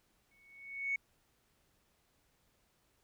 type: tone with exponential growth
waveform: sine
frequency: 2218 Hz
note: C#7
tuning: in tune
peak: -29 dBFS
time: 0.31-0.96 s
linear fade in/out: 5 ms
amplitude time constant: 140 ms
effects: tanh soft clip ceiling -25 dBFS + pink hiss -74 dBFS RMS until 3.03 s